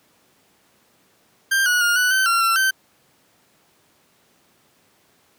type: tone with pitch steps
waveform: 40% pulse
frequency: 1584 / 1460 / 1420 / 1483 / 1538 / 1370 / 1351 / 1547 Hz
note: G6 / F#6 / F6 / F#6 / G6 / F6 / E6 / G6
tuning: +18 / -24 / +28 / +4 / -33 / -34 / +42 / -23 cents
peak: -15 dBFS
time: 1.51-2.71 s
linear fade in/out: 10 ms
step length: 150 ms
effects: pink hiss -59 dBFS RMS until 5.38 s + high-pass 150 Hz 12 dB/octave